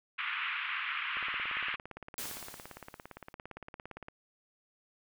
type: band-pass noise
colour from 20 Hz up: white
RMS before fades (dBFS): -36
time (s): 0.18-1.76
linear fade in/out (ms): 10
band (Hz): 1100 to 2900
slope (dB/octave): 48
type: click train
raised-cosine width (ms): 0.5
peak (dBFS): -29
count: 52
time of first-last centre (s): 1.17-4.084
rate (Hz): 17.5
type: noise with exponential decay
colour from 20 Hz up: white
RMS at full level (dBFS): -38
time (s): 2.18-3.33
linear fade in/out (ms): 0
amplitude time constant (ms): 250
effects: none